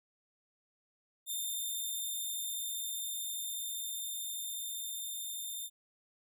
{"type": "tone with level ramp", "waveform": "5% pulse", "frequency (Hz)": 3611, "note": "A7", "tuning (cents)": 44, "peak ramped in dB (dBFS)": [-27, -31], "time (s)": [1.26, 5.7], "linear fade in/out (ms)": 50, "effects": []}